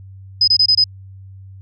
sine tone bursts, 5030 Hz, D#8, 18 cents sharp, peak -9 dBFS, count 5, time 0.41-0.841 s, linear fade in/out 5 ms, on 67 ms, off 24 ms, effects added 96 Hz sine -35 dBFS peak until 1.61 s

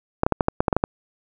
clicks, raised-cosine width 1 ms, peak -3 dBFS, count 10, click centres 0.234 / 0.265 / 0.323 / 0.408 / 0.484 / 0.605 / 0.682 / 0.728 / 0.766 / 0.839 s, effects none

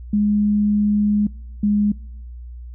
sine tone pair in turn, 207.7 / 206.8 Hz, G#3 / G#3, 0 / -7 cents, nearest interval unison, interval 7 cents, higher first, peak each -14 dBFS, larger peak neither, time 0.13-1.27 / 1.63-1.92 s, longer first, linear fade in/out 5 ms, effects noise-tail reverb RT60 0.9 s tail -25 dB re dry + added 60 Hz sine -32 dBFS peak until 2.74 s

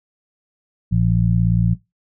harmonic tone, 57.3 Hz, A#1, 29 cents flat, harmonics 1 / 2 / 3, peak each -22 / -17 / -18 dBFS, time 0.91-1.75 s, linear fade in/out 20 ms, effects noise-tail reverb RT60 0.2 s tail -18 dB re dry

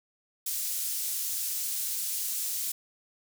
pink high-pass noise, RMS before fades -32 dBFS, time 0.46-2.72 s, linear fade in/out 5 ms, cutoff 7400 Hz, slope 12 dB/octave, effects none

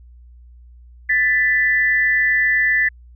sine tone pair together, 1760 / 1987.7 Hz, A6 / B6, 0 / +11 cents, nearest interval major second, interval 211 cents, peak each -16 / -17 dBFS, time 1.09-2.89 s, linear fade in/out 10 ms, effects added 60 Hz sine -41 dBFS peak until 3.15 s

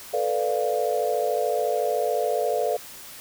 sine chord, B half-diminished seventh, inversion third, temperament equal, 440 / 493.9 / 587.3 / 698.5 Hz, A4 / B4 / D5 / F5, 0 / 0 / 0 / 0 cents, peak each -27 dBFS, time 0.13-2.77 s, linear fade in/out 10 ms, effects white hiss -42 dBFS RMS until 3.2 s

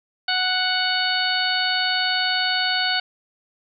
harmonic tone, 740 Hz, F#5, in tune, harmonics 1 / 2 / 3 / 4 / 5 / 6, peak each -27 / -24 / -30 / -26 / -29 / -25 dBFS, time 0.28-3 s, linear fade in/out 5 ms, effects none

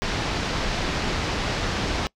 pink low-pass noise, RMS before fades -26 dBFS, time 0.02-2.07 s, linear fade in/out 0 ms, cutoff 5500 Hz, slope 24 dB/octave, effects noise-tail reverb RT60 0.1 s tail -23 dB re dry

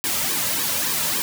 white noise with flanger, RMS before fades -23 dBFS, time 0.04-1.22 s, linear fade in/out 0 ms, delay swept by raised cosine 1.4 to 2.8 ms, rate 3.5 Hz, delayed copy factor -0.8, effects none

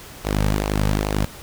sawtooth tone with flanger, 51.3 Hz, G#1, 21 cents flat, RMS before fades -21 dBFS, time 0.24-1.26 s, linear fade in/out 20 ms, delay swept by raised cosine 0.55 to 2.95 ms, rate 2.4 Hz, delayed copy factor -0.6, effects pink hiss -40 dBFS RMS until 1.42 s

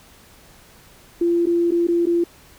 sine tone with dropouts, 342.7 Hz, F4, 33 cents flat, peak -15 dBFS, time 1.21-2.24 s, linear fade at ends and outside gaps 5 ms, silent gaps 1.458-1.468 / 1.709-1.718 / 1.871-1.884 / 2.057-2.068 s, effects pink hiss -49 dBFS RMS until 2.58 s

